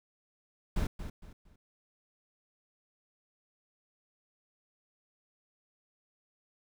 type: noise with echo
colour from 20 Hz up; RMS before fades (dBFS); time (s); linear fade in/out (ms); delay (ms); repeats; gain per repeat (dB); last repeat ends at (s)
brown; -30; 0.76-0.87; 5; 230; 3; -10; 1.56
effects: none